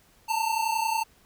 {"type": "tone pair together", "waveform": "square", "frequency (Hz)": [880, 911], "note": ["A5", "A#5"], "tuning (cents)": [0, -40], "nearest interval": "minor second", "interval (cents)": 60, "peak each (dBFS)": -28, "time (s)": [0.28, 1.04], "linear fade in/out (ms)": 20, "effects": ["pink hiss -60 dBFS RMS until 1.25 s"]}